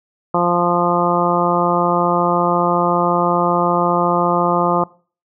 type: harmonic tone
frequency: 174.61 Hz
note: F3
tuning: in tune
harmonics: 1 / 2 / 3 / 4 / 5 / 6 / 7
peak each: -21 / -21 / -21 / -21 / -21 / -21 / -21 dBFS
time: 0.34-4.84 s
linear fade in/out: 5 ms
effects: noise-tail reverb RT60 0.4 s tail -22 dB re dry